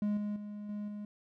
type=tone with level steps; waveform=triangle; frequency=207.7 Hz; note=G#3; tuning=in tune; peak=-27 / -31 / -38 / -34 / -37 dBFS; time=0.02-1.05 s; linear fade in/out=2 ms; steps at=0.17 / 0.36 / 0.69 / 0.88 s; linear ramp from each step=2 ms; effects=none